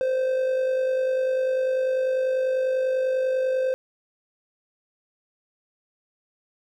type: tone with amplitude modulation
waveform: triangle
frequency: 519 Hz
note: C5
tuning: 14 cents flat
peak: -17 dBFS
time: 0.01-3.74 s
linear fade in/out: 0 ms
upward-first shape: sine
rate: 50.1 Hz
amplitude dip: 40%
effects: none